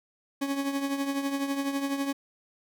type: tone with tremolo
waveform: 40% pulse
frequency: 277.2 Hz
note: C#4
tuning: in tune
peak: -24 dBFS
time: 0.41-2.13 s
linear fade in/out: 10 ms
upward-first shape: triangle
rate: 12 Hz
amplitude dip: 65%
effects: none